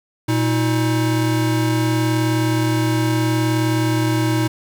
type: tone pair together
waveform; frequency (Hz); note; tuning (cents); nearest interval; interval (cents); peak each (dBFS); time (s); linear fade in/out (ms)
square; 118.78 / 317.1; A#2 / D#4; +33 / +33; octave + perfect fourth; 1700; -19 / -20; 0.28-4.48; 10
effects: 9-bit